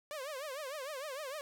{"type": "tone with vibrato", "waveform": "sawtooth", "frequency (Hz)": 566, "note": "C#5", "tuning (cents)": 36, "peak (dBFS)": -36, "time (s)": [0.11, 1.41], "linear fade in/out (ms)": 0, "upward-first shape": "triangle", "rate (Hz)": 6.6, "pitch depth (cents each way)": 210, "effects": []}